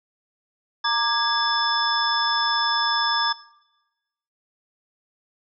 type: tone cluster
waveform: sine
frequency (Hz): 927 / 1182 / 1651 / 3489 / 5250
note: A#5 / D6 / G#6 / A7 / E8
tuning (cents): -10 / +11 / -11 / -15 / -8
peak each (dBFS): -26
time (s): 0.84-3.33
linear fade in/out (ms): 10
effects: noise-tail reverb RT60 1.0 s tail -20 dB re dry